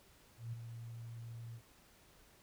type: tone with ADSR envelope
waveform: sine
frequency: 116.2 Hz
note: A#2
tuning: 5 cents flat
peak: -38 dBFS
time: 0.37-1.62 s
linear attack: 160 ms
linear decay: 10 ms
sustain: -7 dB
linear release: 76 ms
effects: pink hiss -65 dBFS RMS until 2.42 s